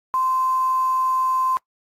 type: tone with quantisation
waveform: sine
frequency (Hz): 1038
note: C6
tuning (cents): -14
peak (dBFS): -18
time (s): 0.14-1.57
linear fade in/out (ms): 0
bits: 7
effects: noise-tail reverb RT60 0.1 s tail -22 dB re dry + AAC 48 kbps